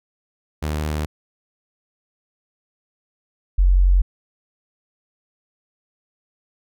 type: tone pair in turn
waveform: sawtooth / sine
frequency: 76.1 / 45.64 Hz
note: D#2 / F#1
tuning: -38 / -23 cents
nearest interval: major sixth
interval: 885 cents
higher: first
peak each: -18 / -11 dBFS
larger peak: second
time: 0.62-1.06 / 3.58-4.02 s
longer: neither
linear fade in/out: 10 ms
effects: none